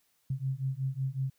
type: beating tone pair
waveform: sine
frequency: 130.81 / 136.21 Hz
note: C3 / C#3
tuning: 0 / -30 cents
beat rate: 5.4 Hz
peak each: -33 / -33 dBFS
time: 0.3-1.3 s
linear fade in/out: 5 ms
effects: white hiss -72 dBFS RMS until 1.38 s